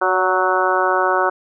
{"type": "harmonic tone with a mistuned harmonic", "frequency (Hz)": 185.2, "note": "F#3", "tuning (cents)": 2, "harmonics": [2, 3, 4, 5, 6, 7, 8], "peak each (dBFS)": [-22, -22, -22, -22, -22, -22, -22], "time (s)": [0.01, 1.3], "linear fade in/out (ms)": 10, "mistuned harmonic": 3, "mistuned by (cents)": 24, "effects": []}